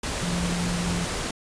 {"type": "tone in noise", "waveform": "sine", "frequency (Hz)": 174.61, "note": "F3", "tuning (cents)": 0, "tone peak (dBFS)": -26, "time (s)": [0.23, 1.05], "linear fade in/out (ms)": 5, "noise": "pink", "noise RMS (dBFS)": -29, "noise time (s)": [0.03, 1.31], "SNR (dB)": 0, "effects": ["resampled to 22050 Hz"]}